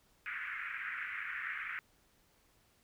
pink band-pass noise, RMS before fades -41 dBFS, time 0.26-1.79 s, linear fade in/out 0 ms, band 1400 to 2300 Hz, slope 48 dB/octave, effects pink hiss -70 dBFS RMS until 2.83 s

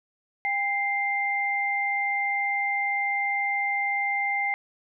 sine tone pair together, 801.9 / 2093 Hz, G5 / C7, +39 / 0 cents, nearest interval octave + perfect fourth, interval 1661 cents, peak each -28 / -25 dBFS, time 0.45-4.54 s, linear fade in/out 0 ms, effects none

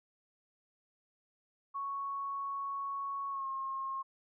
sine tone with pitch glide, 1108.7 to 1074.7 Hz, C#6 to C6, 0 to +46 cents, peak -35 dBFS, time 1.74-4.03 s, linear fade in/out 20 ms, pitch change -54 cents, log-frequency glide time 3.3-3.47 s, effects none

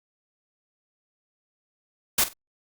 white noise with echo, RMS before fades -20 dBFS, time 2.18-2.24 s, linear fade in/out 5 ms, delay 47 ms, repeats 2, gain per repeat -14 dB, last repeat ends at 2.334 s, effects Opus 48 kbps

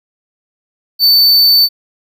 square tone, 4531 Hz, C#8, 37 cents sharp, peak -6 dBFS, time 0.99-1.69 s, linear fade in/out 50 ms, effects none

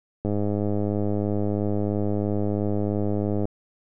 click train, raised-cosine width 2 ms, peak -13 dBFS, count 331, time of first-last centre 0.25-3.454 s, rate 103 Hz, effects none

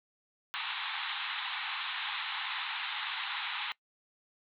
white band-pass noise, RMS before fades -37 dBFS, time 0.54-3.72 s, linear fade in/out 0 ms, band 790 to 3900 Hz, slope 96 dB/octave, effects noise-tail reverb RT60 0.1 s tail -21 dB re dry

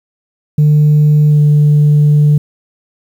sine tone with pitch glide, 150 to 148.36 Hz, D3 to D3, +37 to +18 cents, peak -3 dBFS, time 0.58-2.38 s, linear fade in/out 5 ms, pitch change -19 cents, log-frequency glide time 1.3-1.4 s, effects tanh soft clip ceiling -3 dBFS + 7-bit

